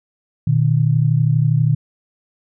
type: tone pair together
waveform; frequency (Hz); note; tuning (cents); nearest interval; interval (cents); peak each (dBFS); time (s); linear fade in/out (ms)
sine; 120 / 152.41; B2 / D#3; -49 / -35; major third; 414; -15; 0.47-1.75; 5
effects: none